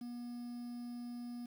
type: tone with quantisation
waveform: triangle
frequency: 241 Hz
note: B3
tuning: 42 cents flat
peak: -40 dBFS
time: 0.01-1.46 s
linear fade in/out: 5 ms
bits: 10
effects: none